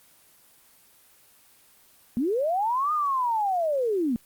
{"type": "linear two-way sweep", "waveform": "sine", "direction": "up then down", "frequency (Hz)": [219.8, 1244.5, 219.8], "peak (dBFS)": -22, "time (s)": [2.17, 4.16], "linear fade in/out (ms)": 0, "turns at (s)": 2.93, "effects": ["white hiss -57 dBFS RMS until 4.25 s", "Opus 24 kbps"]}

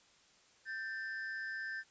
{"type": "ring-modulated tone", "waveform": "triangle", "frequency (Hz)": 1672, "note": "G#6", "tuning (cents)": 11, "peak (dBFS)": -34, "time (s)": [0.65, 1.84], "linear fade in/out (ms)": 50, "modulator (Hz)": 108, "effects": ["white hiss -66 dBFS RMS until 1.9 s", "resampled to 16000 Hz"]}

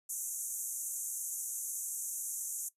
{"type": "band-pass noise", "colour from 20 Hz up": "pink", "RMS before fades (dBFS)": -39, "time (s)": [0.09, 2.69], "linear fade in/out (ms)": 10, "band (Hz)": [6200, 13000], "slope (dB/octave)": 96, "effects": ["noise-tail reverb RT60 0.1 s tail -17 dB re dry"]}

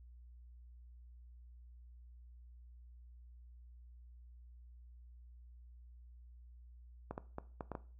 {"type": "clicks", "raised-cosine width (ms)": 1, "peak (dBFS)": -27, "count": 6, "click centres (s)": [7.11, 7.179, 7.384, 7.608, 7.717, 7.752], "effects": ["noise-tail reverb RT60 0.4 s tail -17 dB re dry", "added 60 Hz sine -54 dBFS peak until 7.99 s"]}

